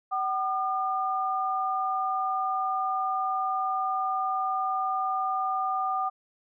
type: tone pair together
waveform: sine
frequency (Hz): 760 / 1208.6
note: F#5 / D6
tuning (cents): +46 / +49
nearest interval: minor sixth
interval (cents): 803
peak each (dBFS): -28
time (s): 0.11-6.1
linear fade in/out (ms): 20
effects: none